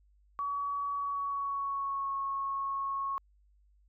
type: tone with pitch glide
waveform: sine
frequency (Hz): 1133 to 1097.6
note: C#6 to C#6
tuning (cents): +37 to -17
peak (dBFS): -31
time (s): 0.39-3.18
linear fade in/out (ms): 0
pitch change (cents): -54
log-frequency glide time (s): 0.93-2.16
effects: added 50 Hz sine -62 dBFS peak until 3.88 s